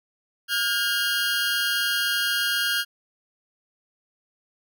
20% pulse tone pair together, 1423.4 / 1617 Hz, F6 / G#6, +33 / -47 cents, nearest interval major second, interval 220 cents, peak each -20 dBFS, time 0.48-2.85 s, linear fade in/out 50 ms, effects none

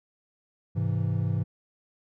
triangle chord, Ab augmented, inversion none, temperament equal, 103.83 / 130.81 / 164.81 Hz, Ab2 / C3 / E3, 0 / 0 / 0 cents, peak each -25 / -28 / -28 dBFS, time 0.75-1.44 s, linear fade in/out 20 ms, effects none

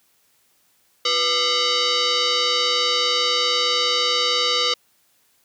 sine tone with frequency modulation, 353.6 Hz, F4, 22 cents sharp, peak -17 dBFS, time 1.05-4.74 s, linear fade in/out 5 ms, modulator 846 Hz, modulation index 5.7, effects white hiss -62 dBFS RMS until 5.44 s + high-pass 60 Hz 12 dB/octave

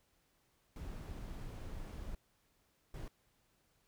brown noise bursts at uneven times, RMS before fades -45 dBFS, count 2, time 0.76-2.15 / 2.94-3.08 s, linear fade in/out 2 ms, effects pink hiss -75 dBFS RMS until 3.87 s

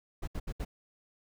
brown noise bursts, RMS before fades -35 dBFS, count 4, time 0.22-0.65 s, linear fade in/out 10 ms, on 55 ms, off 70 ms, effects none

